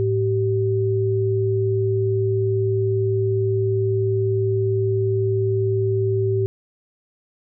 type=tone pair together; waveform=sine; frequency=108.51 / 386.2 Hz; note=A2 / G4; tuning=-24 / -26 cents; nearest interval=octave + minor seventh; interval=2198 cents; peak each=-20 dBFS; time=0-6.46 s; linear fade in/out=0 ms; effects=none